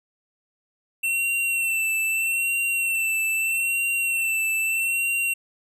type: tone with vibrato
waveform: square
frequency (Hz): 2700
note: E7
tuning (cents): +41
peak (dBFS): -22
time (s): 1.03-5.34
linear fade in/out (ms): 10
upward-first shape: sine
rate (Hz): 0.79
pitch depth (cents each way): 36
effects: none